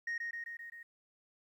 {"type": "tone with echo", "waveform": "sine", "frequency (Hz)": 1864.7, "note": "A#6", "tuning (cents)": 0, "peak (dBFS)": -32, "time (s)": [0.07, 0.18], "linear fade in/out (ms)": 5, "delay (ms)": 130, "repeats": 5, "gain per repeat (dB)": -3, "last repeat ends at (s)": 0.83, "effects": ["tanh soft clip ceiling -33 dBFS", "12-bit"]}